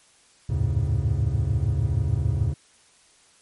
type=tone cluster; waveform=triangle; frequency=73 / 87 / 104.6 / 111.3 / 136.8 Hz; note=D2 / F2 / G#2 / A2 / C#3; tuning=-10 / -6 / +13 / +20 / -23 cents; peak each=-25 dBFS; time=0.49-2.54 s; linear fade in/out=10 ms; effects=white hiss -57 dBFS RMS until 3.41 s + MP3 48 kbps